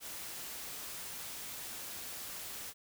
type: noise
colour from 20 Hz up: white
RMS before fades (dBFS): -44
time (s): 0-2.74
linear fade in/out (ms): 50
effects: none

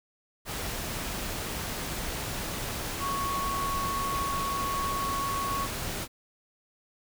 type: tone in noise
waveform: sine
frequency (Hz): 1108.7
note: C#6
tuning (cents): 0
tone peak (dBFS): -29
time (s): 2.99-5.68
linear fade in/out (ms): 50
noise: pink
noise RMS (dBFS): -34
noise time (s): 0.45-6.08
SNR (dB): +2
effects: none

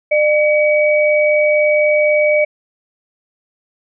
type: tone pair together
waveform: sine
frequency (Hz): 601.5 / 2271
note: D5 / C#7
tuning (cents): +41 / +41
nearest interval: octave + major seventh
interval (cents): 2300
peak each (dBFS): -11 / -16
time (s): 0.11-2.45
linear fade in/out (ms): 10
effects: none

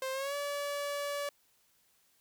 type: tone with pitch glide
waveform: sawtooth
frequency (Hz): 526 to 573.6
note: C5 to D5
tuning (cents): +9 to -41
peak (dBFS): -30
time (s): 0.02-1.29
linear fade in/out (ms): 2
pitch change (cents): +150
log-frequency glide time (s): 0.12-0.35
effects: white hiss -70 dBFS RMS until 2.2 s

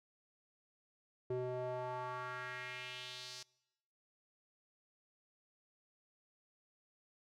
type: tone with band-pass filter sweep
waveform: square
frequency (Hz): 125.9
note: B2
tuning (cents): +34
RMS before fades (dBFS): -43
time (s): 1.3-3.43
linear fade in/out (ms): 5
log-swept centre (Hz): 400 to 5300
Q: 2.5
effects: noise-tail reverb RT60 0.9 s tail -24 dB re dry

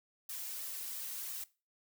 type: noise with flanger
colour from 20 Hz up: blue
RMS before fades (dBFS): -42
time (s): 0.29-1.44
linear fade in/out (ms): 5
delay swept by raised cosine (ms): 1.6 to 2.9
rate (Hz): 2.9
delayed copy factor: +0.55
effects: noise-tail reverb RT60 0.3 s tail -19 dB re dry

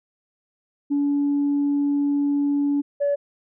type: tone pair in turn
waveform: sine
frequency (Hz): 285.7 / 571.4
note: D4 / D5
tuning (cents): -48 / -48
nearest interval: octave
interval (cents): 1200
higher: second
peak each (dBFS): -17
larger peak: neither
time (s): 0.9-2.82 / 3-3.16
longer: first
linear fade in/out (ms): 20
effects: tanh soft clip ceiling -15 dBFS

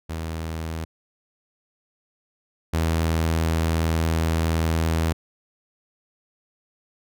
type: tone pair in turn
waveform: sawtooth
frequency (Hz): 80.9 / 81.37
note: E2 / E2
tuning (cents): -32 / -22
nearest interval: unison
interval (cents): 10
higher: second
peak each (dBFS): -24 / -16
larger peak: second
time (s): 0.09-0.85 / 2.73-5.13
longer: second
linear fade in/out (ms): 10
effects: none

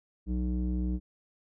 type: tone with low-pass filter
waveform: square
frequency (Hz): 61.74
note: B1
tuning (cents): 0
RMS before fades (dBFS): -30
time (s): 0.26-1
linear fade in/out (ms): 50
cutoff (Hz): 260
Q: 4.2
effects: none

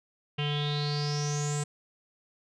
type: tone with low-pass filter sweep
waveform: square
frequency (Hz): 146.83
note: D3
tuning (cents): 0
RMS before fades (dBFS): -30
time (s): 0.38-1.64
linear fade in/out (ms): 10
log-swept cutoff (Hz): 2900 to 8000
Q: 9.8
effects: none

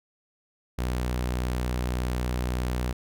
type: tone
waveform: sawtooth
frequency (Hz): 61.74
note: B1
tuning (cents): 0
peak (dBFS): -22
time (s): 0.78-2.93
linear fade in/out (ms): 10
effects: none

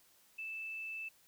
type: tone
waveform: sine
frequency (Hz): 2637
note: E7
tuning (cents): 0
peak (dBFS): -40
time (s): 0.38-1.09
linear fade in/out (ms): 10
effects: white hiss -67 dBFS RMS until 1.27 s

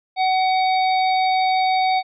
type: harmonic tone with a mistuned harmonic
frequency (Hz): 751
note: F#5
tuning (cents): +26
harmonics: 1 / 3 / 5 / 6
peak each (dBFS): -16 / -26 / -30 / -32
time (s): 0.16-2.03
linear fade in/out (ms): 50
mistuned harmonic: 5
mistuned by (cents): -16
effects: none

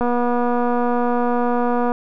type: click train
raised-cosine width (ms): 1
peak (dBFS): -8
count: 463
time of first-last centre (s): 0.01-1.919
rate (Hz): 242
effects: none

